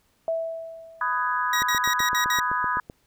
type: tone with exponential decay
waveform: sine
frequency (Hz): 656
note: E5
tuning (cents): -9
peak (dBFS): -21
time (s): 0.28-1.43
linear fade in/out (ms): 1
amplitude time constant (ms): 250
type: chord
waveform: sine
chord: G# minor seventh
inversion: first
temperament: just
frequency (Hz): 996.7 / 1245.9 / 1495.1 / 1661.2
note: B5 / D#6 / F#6 / G#6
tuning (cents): +16 / +2 / +18 / 0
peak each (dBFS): -26 / -27 / -32 / -29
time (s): 1.01-2.8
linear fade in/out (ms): 2
type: tone bursts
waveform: 20% pulse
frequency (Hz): 1907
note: A#6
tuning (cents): +39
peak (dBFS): -18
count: 6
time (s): 1.53-2.397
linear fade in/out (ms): 2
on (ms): 97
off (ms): 57
type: click train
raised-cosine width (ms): 2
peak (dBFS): -23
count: 11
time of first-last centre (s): 1.62-2.899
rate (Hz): 7.82
effects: pink hiss -66 dBFS RMS until 3.06 s